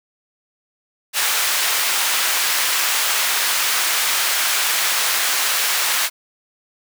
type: high-pass noise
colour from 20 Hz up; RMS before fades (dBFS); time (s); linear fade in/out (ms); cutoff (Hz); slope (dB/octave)
pink; -19; 1.13-6.1; 50; 1300; 12
effects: none